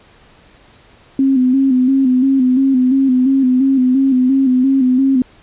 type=tone with vibrato; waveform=sine; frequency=261.6 Hz; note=C4; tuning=in tune; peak=-9 dBFS; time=1.19-5.22 s; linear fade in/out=2 ms; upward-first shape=square; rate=2.9 Hz; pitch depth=54 cents each way; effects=pink hiss -47 dBFS RMS until 5.42 s + resampled to 8000 Hz